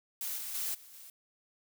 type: noise with level steps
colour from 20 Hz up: blue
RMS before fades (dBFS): -37 / -40 / -35 / -54 / -51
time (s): 0.21-1.1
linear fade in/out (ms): 2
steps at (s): 0.37 / 0.54 / 0.74 / 0.93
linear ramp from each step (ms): 10
effects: none